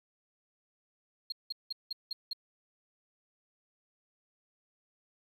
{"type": "tone bursts", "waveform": "sine", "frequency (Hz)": 4235, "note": "C8", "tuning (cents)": 20, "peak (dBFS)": -31, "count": 6, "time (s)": [1.3, 2.332], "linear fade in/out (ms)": 5, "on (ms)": 22, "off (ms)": 180, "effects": ["tanh soft clip ceiling -31 dBFS", "11-bit"]}